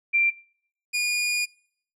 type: tone pair in turn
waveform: sine / sawtooth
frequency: 2364 / 2439 Hz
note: D7 / D#7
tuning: +11 / -35 cents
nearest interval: minor second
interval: 54 cents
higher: second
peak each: -17 / -19 dBFS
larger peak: first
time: 0.13-0.31 / 0.93-1.46 s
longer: second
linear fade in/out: 20 ms
effects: noise-tail reverb RT60 0.6 s tail -23 dB re dry + low-pass 11000 Hz 12 dB/octave